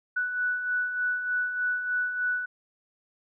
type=beating tone pair; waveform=sine; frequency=1479 / 1482.3 Hz; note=F#6 / F#6; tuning=-1 / +3 cents; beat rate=3.3 Hz; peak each=-35 / -26 dBFS; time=0.16-2.46 s; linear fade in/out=10 ms; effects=none